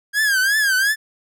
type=tone with vibrato; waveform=45% pulse; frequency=1622 Hz; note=G#6; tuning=41 cents flat; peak=-15 dBFS; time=0.13-0.96 s; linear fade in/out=50 ms; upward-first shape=triangle; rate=2.8 Hz; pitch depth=150 cents each way; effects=none